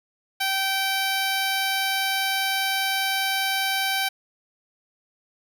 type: tone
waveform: 10% pulse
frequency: 775 Hz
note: G5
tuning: 20 cents flat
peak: -14 dBFS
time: 0.4-4.09 s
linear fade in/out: 10 ms
effects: none